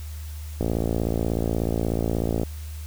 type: click train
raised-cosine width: 2 ms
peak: -11 dBFS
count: 104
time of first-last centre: 0.61-2.433 s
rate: 56.5 Hz
effects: added 76 Hz sine -32 dBFS peak until 2.86 s + white hiss -47 dBFS RMS until 2.86 s